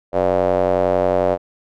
square tone with band-pass filter, 45.53 Hz, F#1, 27 cents flat, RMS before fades -17 dBFS, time 0.12-1.38 s, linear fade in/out 50 ms, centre 590 Hz, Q 4.1, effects none

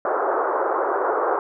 pink band-pass noise, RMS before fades -22 dBFS, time 0.05-1.39 s, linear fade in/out 2 ms, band 370 to 1400 Hz, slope 48 dB/octave, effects none

